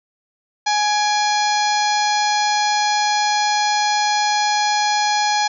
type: harmonic tone with a mistuned harmonic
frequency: 836 Hz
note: G#5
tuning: 11 cents sharp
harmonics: 1 / 2 / 3 / 4 / 5 / 6 / 7 / 8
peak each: -17 / -25 / -28 / -29 / -25 / -28 / -30 / -32 dBFS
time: 0.66-5.48 s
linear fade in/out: 10 ms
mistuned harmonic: 3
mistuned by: -82 cents
effects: none